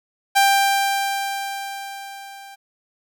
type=tone with level ramp; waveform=sawtooth; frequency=790 Hz; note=G5; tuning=13 cents sharp; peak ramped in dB=-8 to -35 dBFS; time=0.35-2.56 s; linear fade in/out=20 ms; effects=none